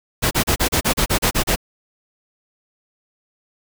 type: noise bursts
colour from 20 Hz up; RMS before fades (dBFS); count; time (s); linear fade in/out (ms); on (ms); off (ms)
pink; -17; 11; 0.22-1.561; 20; 91; 34
effects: none